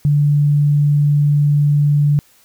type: tone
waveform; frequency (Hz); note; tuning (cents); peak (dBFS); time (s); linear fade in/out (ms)
sine; 146; D3; -10; -10; 0.05-2.19; 0
effects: white hiss -52 dBFS RMS until 2.44 s